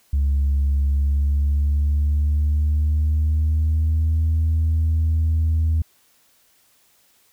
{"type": "tone with pitch glide", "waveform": "sine", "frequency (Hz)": [70, 79.95], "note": ["C#2", "D#2"], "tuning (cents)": [18, 48], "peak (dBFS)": -14, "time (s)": [0.13, 5.82], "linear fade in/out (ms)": 5, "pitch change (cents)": 230, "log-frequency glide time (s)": [0.89, 4.24], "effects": ["tanh soft clip ceiling -14 dBFS", "white hiss -59 dBFS RMS until 7.32 s"]}